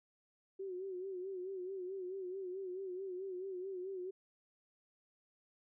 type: tone with vibrato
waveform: sine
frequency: 374.7 Hz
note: F#4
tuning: 22 cents sharp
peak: -40 dBFS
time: 0.59-4.11 s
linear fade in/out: 10 ms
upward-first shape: sine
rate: 4.6 Hz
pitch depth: 77 cents each way
effects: none